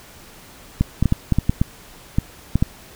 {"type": "clicks", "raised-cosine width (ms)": 5, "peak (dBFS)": -3, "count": 11, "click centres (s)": [0.81, 1.026, 1.057, 1.124, 1.323, 1.386, 1.495, 1.615, 2.185, 2.556, 2.625], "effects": ["pink hiss -44 dBFS RMS until 2.95 s"]}